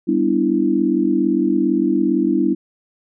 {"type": "chord", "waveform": "sine", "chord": "E minor seventh", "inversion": "first", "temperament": "equal with one note detuned", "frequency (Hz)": [196, 246.9, 293.7, 331.3], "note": ["G3", "B3", "D4", "E4"], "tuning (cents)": [0, 0, 0, 9], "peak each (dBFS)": [-22, -21, -19, -18], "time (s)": [0.07, 2.55], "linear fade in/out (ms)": 20, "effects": []}